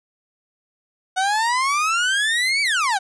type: exponential two-way sweep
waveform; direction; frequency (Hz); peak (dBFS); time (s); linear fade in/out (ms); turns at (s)
30% pulse; up then down; 734 to 2315 to 734; -15; 1.16-2.99; 20; 2.62
effects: resampled to 22050 Hz